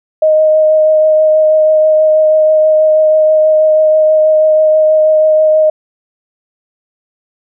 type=tone with vibrato; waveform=sine; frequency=622 Hz; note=D#5; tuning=1 cent flat; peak=-5 dBFS; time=0.22-5.7 s; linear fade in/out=5 ms; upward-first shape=triangle; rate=6.2 Hz; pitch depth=13 cents each way; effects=none